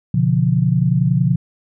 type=chord; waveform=sine; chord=B diminished; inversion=none; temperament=equal with one note detuned; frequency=123.47 / 143.89 / 174.61 Hz; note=B2 / D3 / F3; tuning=0 / -35 / 0 cents; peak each=-17 dBFS; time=0.14-1.36 s; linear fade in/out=5 ms; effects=none